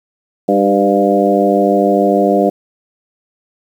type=harmonic tone with a mistuned harmonic; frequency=100 Hz; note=G2; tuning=35 cents sharp; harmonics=2 / 3 / 4 / 5 / 6 / 7; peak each=-16 / -16 / -16 / -16 / -16 / -16 dBFS; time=0.48-2.5 s; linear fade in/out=10 ms; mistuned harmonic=4; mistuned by=-29 cents; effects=7-bit